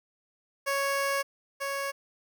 15% pulse tone pair in turn, 554.4 / 554.4 Hz, C#5 / C#5, 0 / 0 cents, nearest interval unison, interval 0 cents, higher neither, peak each -20 / -24 dBFS, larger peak first, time 0.66-1.23 / 1.6-1.92 s, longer first, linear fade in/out 20 ms, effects none

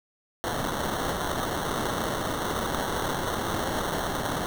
violet noise with sample-and-hold, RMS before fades -29 dBFS, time 0.44-4.46 s, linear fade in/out 0 ms, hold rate 2450 Hz, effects none

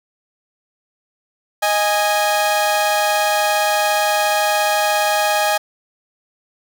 sawtooth tone pair together, 623.8 / 826 Hz, D#5 / G#5, +4 / -10 cents, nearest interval perfect fourth, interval 486 cents, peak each -15 / -13 dBFS, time 1.62-5.58 s, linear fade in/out 10 ms, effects none

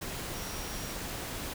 sine tone in noise, 5650 Hz, F8, 19 cents sharp, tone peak -47 dBFS, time 0.34-0.93 s, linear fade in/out 10 ms, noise pink, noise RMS -38 dBFS, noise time 0.01-1.54 s, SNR -12 dB, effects none

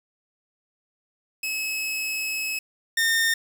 sawtooth tone pair in turn, 2578 / 1822.9 Hz, E7 / A#6, -39 / -39 cents, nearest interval tritone, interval 600 cents, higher first, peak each -23 / -16 dBFS, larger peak second, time 1.43-2.59 / 2.97-3.34 s, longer first, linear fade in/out 5 ms, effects 7-bit

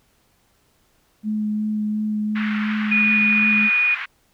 sine tone with vibrato, 212.8 Hz, G#3, 42 cents sharp, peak -20 dBFS, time 1.23-3.7 s, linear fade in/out 50 ms, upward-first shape sine, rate 2.8 Hz, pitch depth 11 cents each way
pink band-pass noise, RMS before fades -30 dBFS, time 2.35-4.06 s, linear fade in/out 10 ms, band 1400 to 2400 Hz, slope 24 dB/octave
sine tone, 2460 Hz, D#7, 20 cents flat, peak -15 dBFS, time 2.91-3.95 s, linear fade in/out 10 ms
effects pink hiss -62 dBFS RMS until 4.33 s

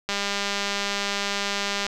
click train, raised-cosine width 0.2 ms, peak -9 dBFS, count 358, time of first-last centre 0.09-1.866 s, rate 201 Hz, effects none

